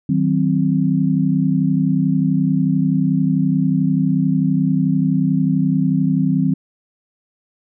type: chord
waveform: sine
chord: C diminished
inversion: first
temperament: just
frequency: 156.98 / 188.37 / 261.6 Hz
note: Eb3 / Gb3 / C4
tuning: +16 / +31 / 0 cents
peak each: -18 dBFS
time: 0.09-6.54 s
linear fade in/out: 5 ms
effects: none